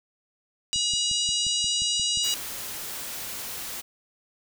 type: harmonic tone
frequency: 964 Hz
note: B5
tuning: 42 cents flat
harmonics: 3 / 4 / 5 / 6 / 7 / 8 / 9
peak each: -27 / -29 / -31 / -33 / -34 / -35 / -36 dBFS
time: 0.73-2.34 s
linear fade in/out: 0 ms
type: click train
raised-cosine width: 5 ms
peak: -30 dBFS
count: 9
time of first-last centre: 0.76-2.173 s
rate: 5.66 Hz
type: noise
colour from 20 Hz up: white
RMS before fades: -35 dBFS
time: 2.23-3.82 s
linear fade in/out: 20 ms
effects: none